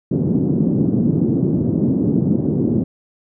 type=band-pass noise; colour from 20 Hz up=white; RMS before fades=-17 dBFS; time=0.11-2.84 s; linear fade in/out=5 ms; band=120 to 300 Hz; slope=24 dB/octave; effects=none